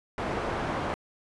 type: low-pass noise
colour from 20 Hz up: white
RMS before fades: -31 dBFS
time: 0.18-0.94 s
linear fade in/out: 0 ms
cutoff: 1000 Hz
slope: 12 dB/octave
effects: resampled to 24000 Hz